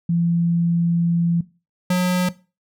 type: tone pair in turn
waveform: sine / square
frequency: 170 / 180.93 Hz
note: F3 / F#3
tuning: -46 / -38 cents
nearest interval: minor second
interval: 108 cents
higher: second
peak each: -16 dBFS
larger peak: neither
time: 0.09-1.41 / 1.9-2.29 s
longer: first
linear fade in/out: 5 ms
effects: noise-tail reverb RT60 0.3 s tail -18 dB re dry